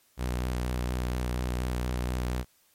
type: tone with vibrato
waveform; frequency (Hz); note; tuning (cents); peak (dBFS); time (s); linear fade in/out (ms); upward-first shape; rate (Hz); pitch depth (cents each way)
sawtooth; 61.74; B1; 0; -24; 0.17-2.45; 50; square; 4.2; 18
effects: white hiss -65 dBFS RMS until 2.74 s + MP3 64 kbps